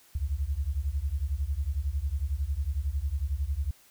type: beating tone pair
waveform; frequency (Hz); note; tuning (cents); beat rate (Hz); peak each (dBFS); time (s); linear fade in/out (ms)
sine; 65.2 / 76.2; C2 / D#2; -5 / -36; 11; -30; 0.15-3.71; 5
effects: white hiss -59 dBFS RMS until 3.9 s